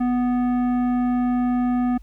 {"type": "tone with tanh clipping", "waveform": "triangle", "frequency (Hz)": 246.9, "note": "B3", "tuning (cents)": 0, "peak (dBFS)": -20, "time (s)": [0, 1.98], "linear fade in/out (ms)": 10, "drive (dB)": 16, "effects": ["added 50 Hz sine -40 dBFS peak until 2.02 s", "pink hiss -64 dBFS RMS until 2.02 s"]}